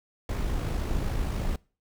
brown noise with amplitude modulation, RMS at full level -27 dBFS, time 0.29-1.56 s, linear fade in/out 2 ms, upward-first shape sine, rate 53.4 Hz, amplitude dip 35%, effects noise-tail reverb RT60 0.4 s tail -24 dB re dry

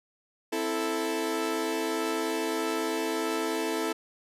sawtooth chord, A minor, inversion first, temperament equal, 261.6 / 329.6 / 440 Hz, C4 / E4 / A4, 0 / 0 / 0 cents, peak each -32 / -27 / -27 dBFS, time 0.52-3.93 s, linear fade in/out 10 ms, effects resampled to 32000 Hz

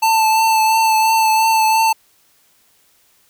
square tone with vibrato, 885 Hz, A5, 10 cents sharp, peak -12 dBFS, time 0.02-1.93 s, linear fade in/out 10 ms, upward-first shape triangle, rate 2.9 Hz, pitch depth 25 cents each way, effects white hiss -56 dBFS RMS until 3.29 s

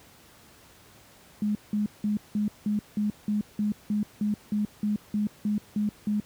sine tone bursts, 209.1 Hz, G#3, 12 cents sharp, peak -23 dBFS, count 16, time 1.42-6.2 s, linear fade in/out 2 ms, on 130 ms, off 180 ms, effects pink hiss -54 dBFS RMS until 6.25 s + high-pass 60 Hz 12 dB/octave

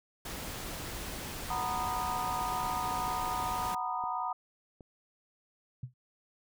pink noise, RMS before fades -40 dBFS, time 0.25-3.75 s, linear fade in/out 5 ms
sine chord, B major seventh, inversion second, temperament just, 740.8 / 926 / 987.8 / 1234.7 Hz, F#5 / A#5 / B5 / D#6, +2 / -12 / 0 / -14 cents, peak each -37 dBFS, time 1.5-4.33 s, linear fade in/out 5 ms
click train, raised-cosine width 2 ms, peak -37 dBFS, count 4, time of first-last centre 2.5-4.808 s, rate 1.3 Hz
sine tone with exponential decay, 125.5 Hz, B2, 28 cents sharp, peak -32 dBFS, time 5.83-5.94 s, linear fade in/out 5 ms, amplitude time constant 22 ms
effects none

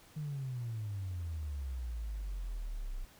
sine exponential sweep, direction down, 155.56 to 30.87 Hz, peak -35 dBFS, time 0.16-3.05 s, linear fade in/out 10 ms, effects tanh soft clip ceiling -32 dBFS + pink hiss -60 dBFS RMS until 3.19 s

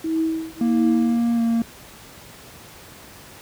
sine tone with tremolo, 322.2 Hz, E4, 39 cents flat, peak -17 dBFS, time 0.04-1.2 s, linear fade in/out 5 ms, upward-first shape triangle, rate 1.5 Hz, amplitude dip 100%
triangle tone with pitch glide, 234.4 to 230.6 Hz, A#3 to A#3, +10 to -19 cents, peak -15 dBFS, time 0.61-1.62 s, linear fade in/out 2 ms, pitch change -29 cents, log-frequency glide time 1.35-1.41 s
effects pink hiss -43 dBFS RMS until 3.41 s + high-pass 60 Hz 12 dB/octave

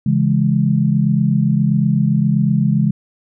sine chord, C# minor, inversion none, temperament just, 138.59 / 166.31 / 207.9 Hz, C#3 / E3 / G#3, 0 / +16 / +2 cents, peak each -16 / -17 / -16 dBFS, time 0.06-2.91 s, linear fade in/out 5 ms, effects none

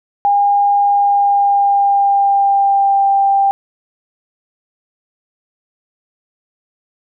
sine tone with pitch glide, 810 to 790.6 Hz, G#5 to G5, -43 to +15 cents, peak -9 dBFS, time 0.25-3.51 s, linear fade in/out 0 ms, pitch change -42 cents, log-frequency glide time 0.79-3.07 s, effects none

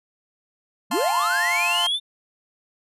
triangle linear sweep, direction up, 166.7 to 3621 Hz, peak -19 dBFS, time 0.9-2 s, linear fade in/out 50 ms
sawtooth chord, F major, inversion none, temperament just, 698.5 / 873.1 / 1047.7 Hz, F5 / A5 / C6, 0 / -14 / +2 cents, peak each -24 / -25 / -22 dBFS, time 0.91-1.87 s, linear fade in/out 5 ms
effects resampled to 32000 Hz

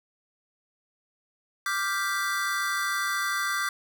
square chord, G dominant seventh, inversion second, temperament equal, 1174.7 / 1396.9 / 1568 / 1975.5 Hz, D6 / F6 / G6 / B6, 0 / 0 / 0 / 0 cents, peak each -31 / -35 / -31 / -34 dBFS, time 1.66-3.69 s, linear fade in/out 2 ms, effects none

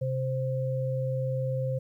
sine tone pair together, 130.81 / 523.2 Hz, C3 / C5, 0 / 0 cents, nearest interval 2 octaves, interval 2400 cents, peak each -28 / -31 dBFS, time 0.01-1.79 s, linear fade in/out 10 ms, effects 11-bit

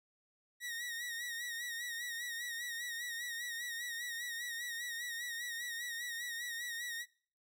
sawtooth tone with vibrato, 1893 Hz, A#6, 26 cents sharp, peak -36 dBFS, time 0.6-7.06 s, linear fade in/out 50 ms, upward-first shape sine, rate 5 Hz, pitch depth 56 cents each way, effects noise-tail reverb RT60 0.5 s tail -24 dB re dry

